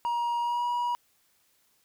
triangle tone with pitch glide, 949 to 964.5 Hz, A#5 to B5, +31 to -41 cents, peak -24 dBFS, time 0.05-0.95 s, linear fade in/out 0 ms, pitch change +28 cents, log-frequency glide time 0.4-0.64 s, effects white hiss -68 dBFS RMS until 1.84 s

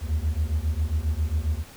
triangle beating tone pair, 73.42 / 80.82 Hz, D2 / E2, 0 / -34 cents, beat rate 7.4 Hz, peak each -23 / -23 dBFS, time 0.01-1.64 s, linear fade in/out 50 ms, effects tanh soft clip ceiling -13 dBFS + pink hiss -47 dBFS RMS until 1.76 s

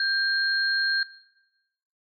sine tone pair together, 1587 / 4237 Hz, G6 / C8, +21 / +21 cents, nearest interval octave + perfect fourth, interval 1700 cents, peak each -24 / -26 dBFS, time 0-1.03 s, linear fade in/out 2 ms, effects noise-tail reverb RT60 1.0 s tail -19 dB re dry

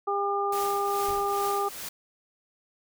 harmonic tone, 401.5 Hz, G4, 41 cents sharp, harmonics 1 / 2 / 3, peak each -29 / -29 / -29 dBFS, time 0.07-1.69 s, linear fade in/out 10 ms
white noise with tremolo, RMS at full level -36 dBFS, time 0.52-1.89 s, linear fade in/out 5 ms, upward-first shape triangle, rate 2.4 Hz, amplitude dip 65%
brown noise with exponential decay, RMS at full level -39 dBFS, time 1.08-1.64 s, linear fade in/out 5 ms, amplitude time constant 120 ms
effects none

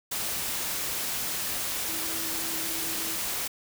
sine tone in noise, 326.1 Hz, E4, 19 cents flat, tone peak -41 dBFS, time 1.88-3.16 s, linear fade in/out 10 ms, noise white, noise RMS -31 dBFS, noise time 0.11-3.48 s, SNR -13 dB, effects none

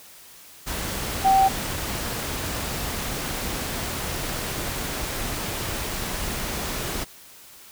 sine tone in noise, 773 Hz, G5, 24 cents flat, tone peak -14 dBFS, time 1.24-1.49 s, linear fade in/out 20 ms, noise pink, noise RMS -29 dBFS, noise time 0.66-7.05 s, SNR +12 dB, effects white hiss -47 dBFS RMS until 7.71 s

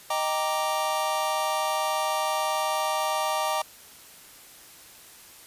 square chord, Eb major seventh, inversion none, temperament equal, 622.3 / 784 / 932.3 / 1174.7 Hz, Eb5 / G5 / Bb5 / D6, 0 / 0 / 0 / 0 cents, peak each -31 dBFS, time 0.1-3.62 s, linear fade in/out 5 ms, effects white hiss -49 dBFS RMS until 5.46 s + resampled to 32000 Hz

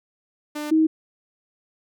sawtooth / sine tone pair in turn, 298.7 / 316.5 Hz, D4 / D#4, +29 / +30 cents, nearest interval minor second, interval 101 cents, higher second, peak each -24 / -14 dBFS, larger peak second, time 0.55-0.71 / 0.71-0.87 s, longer neither, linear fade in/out 10 ms, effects none

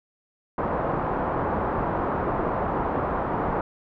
white low-pass noise, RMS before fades -26 dBFS, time 0.58-3.61 s, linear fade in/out 2 ms, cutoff 1100 Hz, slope 24 dB/octave, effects none

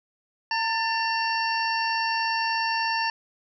harmonic tone with a mistuned harmonic, 910 Hz, A#5, 42 cents flat, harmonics 1 / 2 / 3 / 5 / 6, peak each -26 / -29 / -31 / -33 / -34 dBFS, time 0.51-3.1 s, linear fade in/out 2 ms, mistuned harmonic 2, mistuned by -45 cents, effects none

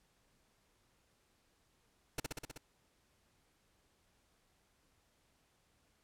pink noise with echo, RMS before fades -36 dBFS, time 2.18-2.2 s, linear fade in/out 5 ms, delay 63 ms, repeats 6, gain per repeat -2 dB, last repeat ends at 2.578 s, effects pink hiss -74 dBFS RMS until 6.03 s + low-pass 12000 Hz 12 dB/octave

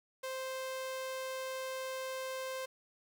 sawtooth tone, 523 Hz, C5, 1 cent flat, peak -34 dBFS, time 0.23-2.66 s, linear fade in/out 10 ms, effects 10-bit

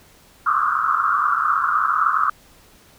white band-pass noise, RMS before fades -19 dBFS, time 0.46-2.3 s, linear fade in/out 5 ms, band 1100 to 1400 Hz, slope 96 dB/octave, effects pink hiss -51 dBFS RMS until 2.98 s

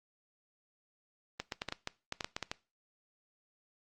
clicks, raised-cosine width 0.2 ms, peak -18 dBFS, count 12, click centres 1.4 / 1.522 / 1.619 / 1.687 / 1.724 / 1.874 / 2.124 / 2.208 / 2.245 / 2.365 / 2.427 / 2.515 s, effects noise-tail reverb RT60 0.3 s tail -20 dB re dry + Opus 24 kbps

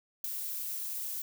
violet noise with ADSR envelope, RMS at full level -30 dBFS, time 0.24-1.22 s, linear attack 4 ms, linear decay 9 ms, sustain -7 dB, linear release 4 ms, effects none

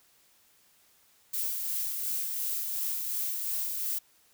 violet noise with tremolo, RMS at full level -31 dBFS, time 1.33-3.99 s, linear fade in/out 10 ms, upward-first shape sine, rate 2.8 Hz, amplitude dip 30%, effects white hiss -64 dBFS RMS until 4.33 s

